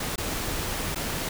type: noise with dropouts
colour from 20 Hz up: pink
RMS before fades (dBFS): -30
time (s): 0-1.29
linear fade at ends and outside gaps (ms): 5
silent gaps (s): 0.159-0.179 / 0.948-0.957
effects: none